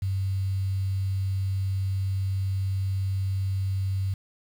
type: tone with quantisation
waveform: sine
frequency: 96.2 Hz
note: G2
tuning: 32 cents flat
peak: -24 dBFS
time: 0.02-4.14 s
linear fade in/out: 5 ms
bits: 8
effects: none